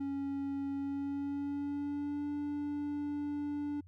triangle tone with pitch glide, 277.5 to 291.1 Hz, C#4 to D4, +2 to -15 cents, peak -32 dBFS, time 0-3.81 s, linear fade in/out 10 ms, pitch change +83 cents, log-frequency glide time 0.75-2.3 s, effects added 90 Hz sine -53 dBFS peak until 3.87 s

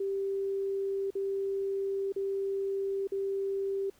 sine tone with dropouts, 392 Hz, G4, in tune, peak -29 dBFS, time 0-3.9 s, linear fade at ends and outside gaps 5 ms, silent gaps 1.105-1.152 / 2.123-2.161 / 3.073-3.119 s, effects pink hiss -64 dBFS RMS until 3.99 s

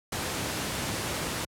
pink noise, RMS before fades -31 dBFS, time 0.12-1.45 s, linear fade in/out 5 ms, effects high-pass 80 Hz 12 dB/octave + low-pass 12000 Hz 12 dB/octave

